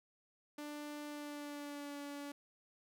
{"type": "tone with pitch glide", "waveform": "sawtooth", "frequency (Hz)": [295.4, 286.2], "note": ["D4", "D4"], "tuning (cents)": [10, -45], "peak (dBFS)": -40, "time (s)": [0.58, 2.32], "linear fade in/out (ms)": 5, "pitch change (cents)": -55, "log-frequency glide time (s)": [1.06, 1.99], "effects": []}